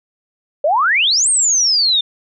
sine exponential two-way sweep, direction up then down, 554.4 to 8770 to 3547 Hz, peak -11 dBFS, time 0.64-2.01 s, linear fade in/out 5 ms, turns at 1.29 s, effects none

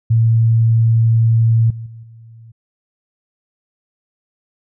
sine tone with level steps, 113.9 Hz, A#2, 40 cents flat, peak -9 / -25 / -32 / -37 dBFS, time 0.1-2.52 s, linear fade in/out 10 ms, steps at 1.7 / 1.86 / 2.03 s, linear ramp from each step 5 ms, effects none

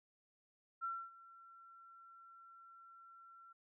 sine tone with ADSR envelope, 1355 Hz, E6, 47 cents sharp, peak -37 dBFS, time 0.81-3.53 s, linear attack 31 ms, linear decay 260 ms, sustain -20 dB, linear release 9 ms, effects none

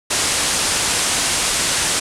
white low-pass noise, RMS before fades -19 dBFS, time 0.1-2 s, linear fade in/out 10 ms, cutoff 10000 Hz, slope 48 dB/octave, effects none

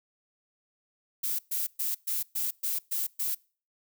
violet noise bursts, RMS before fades -30 dBFS, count 8, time 1.23-3.35 s, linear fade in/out 10 ms, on 160 ms, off 120 ms, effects noise-tail reverb RT60 0.4 s tail -25 dB re dry

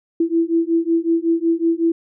sine beating tone pair, 329.6 / 335 Hz, E4 / E4, 0 / +28 cents, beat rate 5.4 Hz, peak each -18 dBFS, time 0.2-1.92 s, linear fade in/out 5 ms, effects none

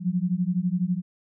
sine beating tone pair, 174 / 186 Hz, F3 / F#3, -6 / +9 cents, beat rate 12 Hz, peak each -25 dBFS, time 0-1.02 s, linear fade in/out 50 ms, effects none

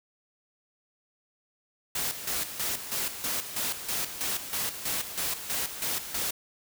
white noise with tremolo, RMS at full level -30 dBFS, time 1.95-6.31 s, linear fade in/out 5 ms, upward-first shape square, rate 3.1 Hz, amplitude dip 65%, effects none

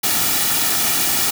white noise with comb filter, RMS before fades -18 dBFS, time 0.03-1.31 s, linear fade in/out 10 ms, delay 1.9 ms, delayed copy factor -0.55, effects none

